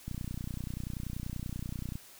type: click train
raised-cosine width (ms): 5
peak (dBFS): -25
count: 58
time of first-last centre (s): 0.08-1.955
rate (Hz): 30.4
effects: white hiss -54 dBFS RMS until 2.19 s